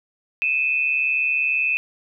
sine tone pair together, 2489 / 2629 Hz, D#7 / E7, 0 / -5 cents, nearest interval minor second, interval 95 cents, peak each -21 dBFS, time 0.42-1.77 s, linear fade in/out 0 ms, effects none

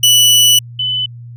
sawtooth / sine tone pair in turn, 2960 / 3007 Hz, F#7 / F#7, 0 / +27 cents, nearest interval unison, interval 27 cents, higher second, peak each -3 / -14 dBFS, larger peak first, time 0.03-0.59 / 0.79-1.06 s, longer first, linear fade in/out 5 ms, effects added 119 Hz sine -29 dBFS peak until 1.36 s

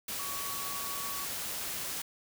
sine tone in noise, 1127 Hz, C#6, 28 cents sharp, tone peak -41 dBFS, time 0.19-1.25 s, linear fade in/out 5 ms, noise white, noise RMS -37 dBFS, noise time 0.08-2.02 s, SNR -7 dB, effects none

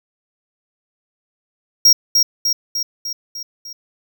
square tone with echo, 5600 Hz, F8, 4 cents sharp, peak -7 dBFS, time 1.85-1.93 s, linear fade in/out 5 ms, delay 300 ms, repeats 6, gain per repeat -4 dB, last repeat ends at 3.73 s, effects none

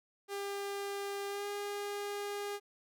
sawtooth tone with pitch glide, 400.2 to 407.4 Hz, G4 to G#4, +36 to -33 cents, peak -33 dBFS, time 0.28-2.6 s, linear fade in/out 50 ms, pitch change +31 cents, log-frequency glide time 1.28-1.47 s, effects none

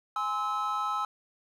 triangle chord, Ab augmented, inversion none, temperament just, 830.6 / 1038.3 / 1297.8 Hz, Ab5 / C6 / E6, 0 / -14 / -27 cents, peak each -33 / -33 / -28 dBFS, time 0.16-1.05 s, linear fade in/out 2 ms, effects none

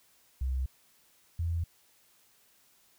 sine tone pair in turn, 65 / 84.03 Hz, C2 / E2, -11 / +34 cents, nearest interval major third, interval 445 cents, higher second, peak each -28 dBFS, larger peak neither, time 0.41-0.66 / 1.39-1.64 s, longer neither, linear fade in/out 5 ms, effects white hiss -65 dBFS RMS until 2.98 s

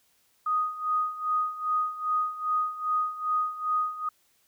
sine tone with tremolo, 1244.5 Hz, D#6, in tune, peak -22 dBFS, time 0.46-4.09 s, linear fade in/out 5 ms, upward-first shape sine, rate 2.5 Hz, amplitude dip 80%, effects white hiss -67 dBFS RMS until 4.47 s

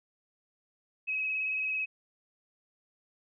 sine tone with vibrato, 2554 Hz, D#7, 45 cents sharp, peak -29 dBFS, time 1.07-1.86 s, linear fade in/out 20 ms, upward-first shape sine, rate 18 Hz, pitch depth 20 cents each way, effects none

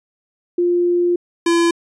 sine / square tone pair in turn, 350.6 / 339 Hz, F4 / E4, +7 / +49 cents, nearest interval minor second, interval 58 cents, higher first, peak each -13 dBFS, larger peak neither, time 0.58-1.16 / 1.46-1.71 s, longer first, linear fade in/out 5 ms, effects resampled to 22050 Hz

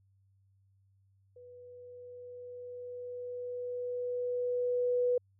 sine tone with level ramp, 492.2 Hz, B4, 6 cents flat, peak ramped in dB -50 to -25 dBFS, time 1.36-5.18 s, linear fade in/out 5 ms, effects added 97 Hz sine -65 dBFS peak until 5.39 s

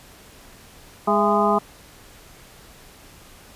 harmonic tone with a mistuned harmonic, 205.9 Hz, G#3, 15 cents flat, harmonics 1 / 2 / 3 / 4 / 5 / 6, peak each -23 / -23 / -23 / -23 / -23 / -23 dBFS, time 1.07-1.59 s, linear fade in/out 10 ms, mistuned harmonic 3, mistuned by +120 cents, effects pink hiss -47 dBFS RMS until 3.55 s + resampled to 32000 Hz

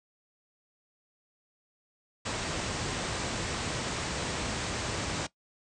pink low-pass noise, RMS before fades -33 dBFS, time 2.25-5.27 s, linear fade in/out 10 ms, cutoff 8600 Hz, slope 96 dB/octave, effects noise-tail reverb RT60 0.1 s tail -18 dB re dry + high-pass 60 Hz 12 dB/octave

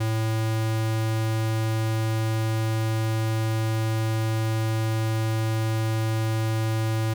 square tone, 110.9 Hz, A2, 14 cents sharp, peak -23 dBFS, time 0-7.14 s, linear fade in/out 10 ms, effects none

